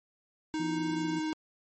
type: tone with vibrato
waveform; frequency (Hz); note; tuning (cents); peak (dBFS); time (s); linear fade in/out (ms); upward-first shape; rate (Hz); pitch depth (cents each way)
square; 312.2; D#4; +6; -31; 0.54-1.33; 0; sine; 16; 8
type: harmonic tone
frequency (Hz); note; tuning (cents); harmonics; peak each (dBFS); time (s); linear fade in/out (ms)
84.3; E2; +39; 2 / 3 / 4; -37 / -43 / -40; 0.59-1.2; 10
effects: MP3 32 kbps